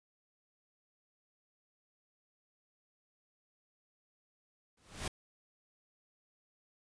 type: noise with exponential growth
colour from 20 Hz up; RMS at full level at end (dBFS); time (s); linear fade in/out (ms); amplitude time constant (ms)
pink; -34; 4.77-5.08; 5; 66
effects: resampled to 22050 Hz